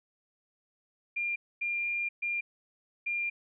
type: tone bursts at uneven times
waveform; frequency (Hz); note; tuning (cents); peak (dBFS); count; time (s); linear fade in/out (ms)
sine; 2399; D7; +36; -29; 4; 1.16-1.36 / 1.61-2.09 / 2.22-2.41 / 3.06-3.3; 10
effects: none